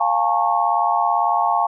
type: tone cluster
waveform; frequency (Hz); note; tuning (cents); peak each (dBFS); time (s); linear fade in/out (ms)
sine; 701 / 823 / 901 / 1099; F5 / G#5 / A5 / C#6; +6 / -16 / +41 / -15; -21; 0-1.67; 10
effects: none